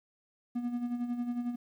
triangle tone with tremolo, 241.6 Hz, B3, 38 cents flat, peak -27 dBFS, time 0.55-1.56 s, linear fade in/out 10 ms, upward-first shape sine, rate 11 Hz, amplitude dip 60%, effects 11-bit

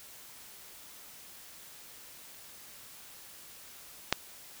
click, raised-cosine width 0.2 ms, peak -6 dBFS, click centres 4.126 s, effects white hiss -51 dBFS RMS until 4.6 s

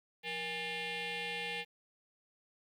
sine tone with frequency modulation, 175.1 Hz, F3, 5 cents sharp, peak -34 dBFS, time 0.23-1.65 s, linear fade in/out 50 ms, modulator 647 Hz, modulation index 5.1, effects tanh soft clip ceiling -35 dBFS + 11-bit

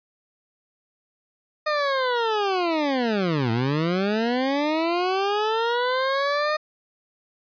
20% pulse linear two-way sweep, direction down then up, 616 to 110 to 616 Hz, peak -16 dBFS, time 1.66-6.57 s, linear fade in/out 10 ms, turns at 3.51 s, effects resampled to 11025 Hz

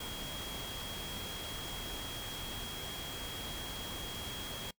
sine tone in noise, 3272 Hz, G#7, 26 cents flat, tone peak -44 dBFS, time 0-4.71 s, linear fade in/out 5 ms, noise pink, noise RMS -43 dBFS, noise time 0-4.71 s, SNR -4 dB, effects noise-tail reverb RT60 0.1 s tail -22 dB re dry

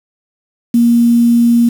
sine tone with quantisation, 235.6 Hz, A#3, 19 cents sharp, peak -6 dBFS, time 0.74-1.69 s, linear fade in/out 5 ms, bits 5, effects none

